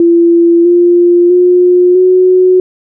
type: tone with pitch steps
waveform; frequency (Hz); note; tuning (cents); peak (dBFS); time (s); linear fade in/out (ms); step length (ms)
sine; 340 / 349.2 / 358.6 / 368.2; F4 / F4 / F4 / F#4; -46 / 0 / +46 / -8; -3; 0-2.6; 2; 650
effects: none